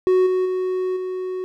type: tone with level steps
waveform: triangle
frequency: 370 Hz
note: F#4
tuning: in tune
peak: -11 / -15 / -18 / -22 dBFS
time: 0.07-1.44 s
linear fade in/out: 0 ms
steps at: 0.26 / 0.45 / 0.96 s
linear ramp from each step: 10 ms
effects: none